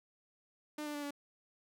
sawtooth tone with pitch steps, 300.7 / 295.9 / 291.1 / 286.5 Hz, D4 / D4 / D4 / D4, +41 / +13 / -15 / -43 cents, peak -35 dBFS, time 0.78-1.108 s, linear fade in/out 5 ms, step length 82 ms, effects none

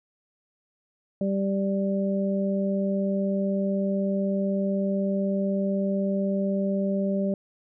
harmonic tone, 196 Hz, G3, in tune, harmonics 1 / 2 / 3, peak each -24 / -32 / -29 dBFS, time 1.21-7.34 s, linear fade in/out 2 ms, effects none

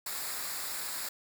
white noise with comb filter, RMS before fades -37 dBFS, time 0.06-1.09 s, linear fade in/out 5 ms, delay 0.33 ms, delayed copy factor -0.6, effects none

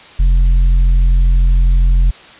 sine tone with tanh clipping, 43.65 Hz, F1, in tune, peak -8 dBFS, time 0.19-2.11 s, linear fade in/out 10 ms, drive 5 dB, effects white hiss -38 dBFS RMS until 2.39 s + resampled to 8000 Hz

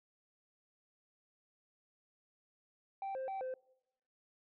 sine tone with pitch steps, 781 / 526 / 774 / 516 Hz, G5 / C5 / G5 / C5, -7 / +9 / -22 / -24 cents, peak -35 dBFS, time 3.02-3.54 s, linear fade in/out 2 ms, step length 130 ms, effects noise-tail reverb RT60 0.9 s tail -26 dB re dry + tanh soft clip ceiling -37 dBFS

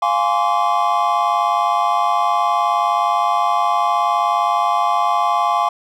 triangle chord, D half-diminished seventh, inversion first, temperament equal with one note detuned, 698.5 / 830.6 / 1046.5 / 1145.8 Hz, F5 / Ab5 / C6 / D6, 0 / 0 / 0 / -43 cents, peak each -18 dBFS, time 0.02-5.69 s, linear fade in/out 5 ms, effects none

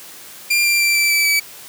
sawtooth tone with pitch steps, 2390 / 2371 / 2352 / 2333 / 2314 / 2295 Hz, D7 / D7 / D7 / D7 / D7 / D7, +30 / +16 / +2 / -12 / -26 / -40 cents, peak -10 dBFS, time 0.5-1.4 s, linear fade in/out 10 ms, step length 150 ms, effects white hiss -38 dBFS RMS until 1.68 s + high-pass 100 Hz 12 dB/octave

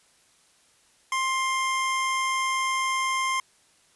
25% pulse tone, 1054 Hz, C6, 12 cents sharp, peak -20 dBFS, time 1.12-3.4 s, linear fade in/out 2 ms, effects white hiss -61 dBFS RMS until 3.95 s + resampled to 24000 Hz

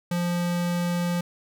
square tone, 174.61 Hz, F3, in tune, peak -24 dBFS, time 0.11-1.21 s, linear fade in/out 5 ms, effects none

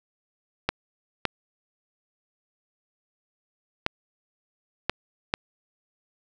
clicks, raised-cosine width 0.3 ms, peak -6 dBFS, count 5, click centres 0.69 / 1.253 / 3.864 / 4.896 / 5.339 s, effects none

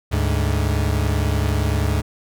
40% pulse tone pair together, 73.42 / 103.83 Hz, D2 / G#2, 0 / 0 cents, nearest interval tritone, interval 600 cents, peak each -19 / -20 dBFS, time 0.11-2.02 s, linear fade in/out 20 ms, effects none

